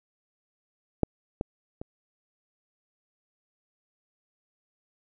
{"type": "clicks", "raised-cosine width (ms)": 2, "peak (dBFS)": [-8, -15, -23], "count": 3, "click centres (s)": [1.033, 1.411, 1.815], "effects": []}